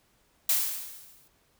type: noise with exponential decay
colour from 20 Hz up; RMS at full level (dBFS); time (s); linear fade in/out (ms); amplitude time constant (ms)
blue; -22; 0.49-1.28; 5; 170
effects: pink hiss -67 dBFS RMS until 1.59 s